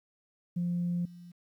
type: tone with level steps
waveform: sine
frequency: 174.61 Hz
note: F3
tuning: in tune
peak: -27 / -46 dBFS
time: 0.56-1.32 s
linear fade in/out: 10 ms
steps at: 1.05 s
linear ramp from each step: 5 ms
effects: tanh soft clip ceiling -24 dBFS + 11-bit